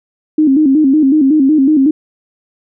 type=tone with vibrato; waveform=sine; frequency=287.9 Hz; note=D4; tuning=34 cents flat; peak=-6 dBFS; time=0.38-1.91 s; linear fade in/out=5 ms; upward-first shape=square; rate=5.4 Hz; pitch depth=120 cents each way; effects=none